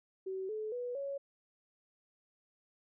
sine tone with pitch steps, 380 / 431.5 / 490 / 556.4 Hz, F#4 / A4 / B4 / C#5, +46 / -34 / -14 / +6 cents, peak -36 dBFS, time 0.26-1.18 s, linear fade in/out 10 ms, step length 230 ms, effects none

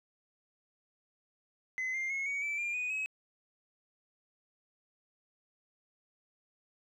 sine tone with pitch steps, 2038 / 2105 / 2174 / 2246 / 2320 / 2396 / 2475 / 2556 Hz, C7 / C7 / C#7 / C#7 / D7 / D7 / D#7 / D#7, -46 / +10 / -34 / +22 / -22 / +34 / -10 / +46 cents, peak -30 dBFS, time 1.78-3.06 s, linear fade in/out 0 ms, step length 160 ms, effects tanh soft clip ceiling -31 dBFS + 12-bit

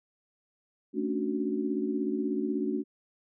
sine chord, D major seventh, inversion second, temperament equal, 220 / 277.2 / 293.7 / 370 Hz, A3 / C#4 / D4 / F#4, 0 / 0 / 0 / 0 cents, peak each -33 dBFS, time 0.93-2.84 s, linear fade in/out 50 ms, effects none

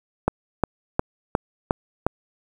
click train, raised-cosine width 1 ms, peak -4 dBFS, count 6, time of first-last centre 0.28-2.066 s, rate 2.8 Hz, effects 7-bit

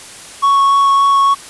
triangle tone with vibrato, 1108.7 Hz, C#6, in tune, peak -6 dBFS, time 0.42-1.35 s, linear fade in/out 20 ms, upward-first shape sine, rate 3.5 Hz, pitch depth 8 cents each way, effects white hiss -34 dBFS RMS until 1.49 s + resampled to 24000 Hz

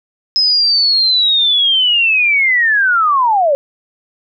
sine linear sweep, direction down, 5140 to 537 Hz, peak -9 dBFS, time 0.36-3.55 s, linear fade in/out 0 ms, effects none

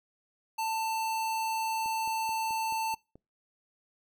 square tone, 890 Hz, A5, 20 cents sharp, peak -30 dBFS, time 0.58-2.95 s, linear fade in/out 10 ms
click train, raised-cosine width 2 ms, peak -37 dBFS, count 7, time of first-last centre 1.86-3.156 s, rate 4.63 Hz
effects noise-tail reverb RT60 0.3 s tail -26 dB re dry

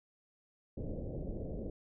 pink low-pass noise, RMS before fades -40 dBFS, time 0.77-1.7 s, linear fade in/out 5 ms, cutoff 600 Hz, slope 48 dB/octave, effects none

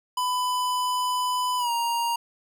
square tone with pitch glide, 999 to 937.5 Hz, B5 to A#5, +20 to +10 cents, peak -24 dBFS, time 0.17-2.16 s, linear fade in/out 5 ms, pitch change -110 cents, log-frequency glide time 1.58-1.71 s, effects none

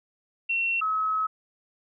sine tone pair in turn, 2720 / 1283.7 Hz, F7 / E6, -46 / -46 cents, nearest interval octave + minor second, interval 1300 cents, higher first, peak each -23 / -23 dBFS, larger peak neither, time 0.49-0.81 / 0.81-1.27 s, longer second, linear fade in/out 10 ms, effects none

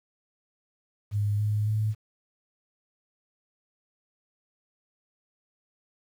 sine tone with pitch steps, 103.2 / 105.43 / 107.71 Hz, G#2 / G#2 / A2, -10 / +27 / -36 cents, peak -23 dBFS, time 1.11-1.95 s, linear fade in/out 50 ms, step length 280 ms, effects 9-bit

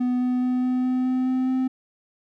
triangle tone with pitch steps, 248.7 / 250.1 / 251.6 / 253 / 254.5 / 256 / 257.5 / 259 Hz, B3 / B3 / B3 / B3 / C4 / C4 / C4 / C4, +12 / +22 / +32 / +42 / -48 / -38 / -28 / -17 cents, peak -18 dBFS, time 0-1.68 s, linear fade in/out 10 ms, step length 210 ms, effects none

